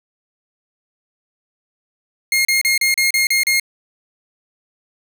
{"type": "tone bursts", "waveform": "sawtooth", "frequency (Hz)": 2138, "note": "C7", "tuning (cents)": 37, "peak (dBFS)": -10, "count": 8, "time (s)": [2.32, 3.598], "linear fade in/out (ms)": 2, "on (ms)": 130, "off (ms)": 34, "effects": []}